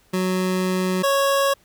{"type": "tone pair in turn", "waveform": "25% pulse", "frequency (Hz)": [185, 553], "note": ["F#3", "C#5"], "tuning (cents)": [0, -4], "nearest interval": "octave + perfect fifth", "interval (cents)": 1896, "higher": "second", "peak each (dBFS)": [-16, -13], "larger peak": "second", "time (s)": [[0.13, 1.03], [1.03, 1.54]], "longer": "first", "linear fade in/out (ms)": 10, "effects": ["pink hiss -58 dBFS RMS until 1.64 s"]}